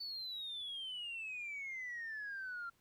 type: exponential sweep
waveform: sine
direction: down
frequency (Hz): 4538 to 1368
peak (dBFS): -40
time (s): 0-2.7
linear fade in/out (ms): 10
effects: tanh soft clip ceiling -38 dBFS + pink hiss -74 dBFS RMS until 2.8 s